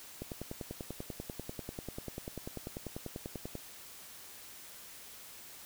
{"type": "click train", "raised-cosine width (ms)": 2, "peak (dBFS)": -26, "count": 35, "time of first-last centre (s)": [0.22, 3.553], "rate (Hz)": 10.2, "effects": ["white hiss -51 dBFS RMS until 5.65 s"]}